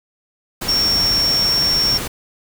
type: tone in noise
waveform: sine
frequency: 5490 Hz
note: F8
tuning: 31 cents flat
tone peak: -14 dBFS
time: 0.68-1.98 s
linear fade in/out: 10 ms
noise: pink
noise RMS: -25 dBFS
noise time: 0.61-2.08 s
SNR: +8 dB
effects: none